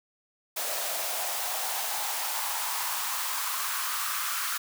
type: noise with high-pass filter sweep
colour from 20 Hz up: white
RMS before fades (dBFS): -31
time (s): 0.56-4.58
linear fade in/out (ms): 10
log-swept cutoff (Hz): 610 to 1300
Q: 3.8
effects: none